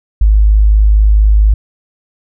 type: tone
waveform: sine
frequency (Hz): 52.2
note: G#1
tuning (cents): +10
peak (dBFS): -4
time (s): 0.21-1.54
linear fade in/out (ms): 5
effects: none